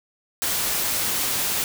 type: noise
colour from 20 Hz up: white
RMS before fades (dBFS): -24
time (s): 0.42-1.64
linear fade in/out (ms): 0
effects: none